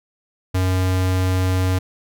square tone, 92.7 Hz, F#2, 4 cents sharp, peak -17 dBFS, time 0.54-1.79 s, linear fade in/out 10 ms, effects none

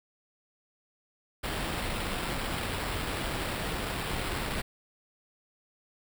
pink noise with sample-and-hold, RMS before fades -33 dBFS, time 1.43-4.62 s, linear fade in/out 10 ms, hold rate 6300 Hz, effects none

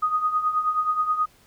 sine tone with tremolo, 1244.5 Hz, D#6, in tune, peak -17 dBFS, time 0.02-1.26 s, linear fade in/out 10 ms, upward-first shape triangle, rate 9.4 Hz, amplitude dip 75%, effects pink hiss -57 dBFS RMS until 1.46 s

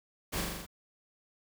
pink noise with echo, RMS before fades -34 dBFS, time 0.32-0.42 s, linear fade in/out 20 ms, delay 41 ms, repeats 6, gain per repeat -2 dB, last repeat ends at 0.666 s, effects none

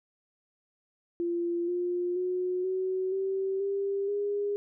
sine tone with pitch steps, 344.1 / 354 / 364.1 / 374.6 / 385.3 / 396.4 / 407.8 Hz, F4 / F4 / F#4 / F#4 / G4 / G4 / G#4, -26 / +23 / -28 / +21 / -30 / +19 / -32 cents, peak -27 dBFS, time 1.2-4.56 s, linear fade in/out 0 ms, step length 480 ms, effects none

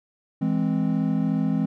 triangle chord, E augmented, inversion none, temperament equal, 164.81 / 207.7 / 261.6 Hz, E3 / G#3 / B#3, 0 / 0 / 0 cents, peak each -23 dBFS, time 0.41-1.66 s, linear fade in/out 10 ms, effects none

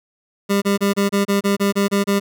25% pulse tone bursts, 200 Hz, G3, 35 cents sharp, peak -11 dBFS, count 11, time 0.49-2.2 s, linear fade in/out 20 ms, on 130 ms, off 28 ms, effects none

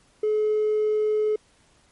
sine tone with hard clipping, 427.3 Hz, G#4, 49 cents sharp, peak -20 dBFS, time 0.23-1.36 s, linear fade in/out 5 ms, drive 1 dB, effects pink hiss -60 dBFS RMS until 1.91 s + MP3 48 kbps

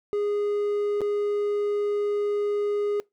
triangle tone with dropouts, 412.1 Hz, G#4, 13 cents flat, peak -21 dBFS, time 0.13-3 s, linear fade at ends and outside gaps 0 ms, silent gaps 1.007-1.016 s, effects noise-tail reverb RT60 0.2 s tail -24 dB re dry

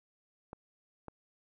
clicks, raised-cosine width 1 ms, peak -29 dBFS, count 2, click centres 0.531 / 1.083 s, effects none

